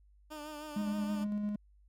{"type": "tone with vibrato", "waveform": "15% pulse", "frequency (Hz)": 301.3, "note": "D4", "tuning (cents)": 44, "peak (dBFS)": -36, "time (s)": [0.3, 1.25], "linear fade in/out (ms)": 20, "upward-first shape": "triangle", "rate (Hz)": 6.4, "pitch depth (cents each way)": 53}
{"type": "tone with tremolo", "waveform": "triangle", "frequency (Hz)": 207.7, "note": "G#3", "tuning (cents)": 0, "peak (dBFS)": -29, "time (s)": [0.76, 1.56], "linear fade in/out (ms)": 5, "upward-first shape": "square", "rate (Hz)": 8.9, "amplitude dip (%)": 25}
{"effects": ["added 50 Hz sine -60 dBFS peak until 1.88 s"]}